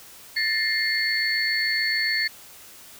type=tone cluster; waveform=sine; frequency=1768 / 1875 / 2112 / 4416 Hz; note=A6 / A#6 / C7 / C#8; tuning=+8 / +10 / +16 / -7 cents; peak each=-27 / -31 / -26 / -25 dBFS; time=0.36-2.28 s; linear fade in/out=10 ms; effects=white hiss -46 dBFS RMS until 2.99 s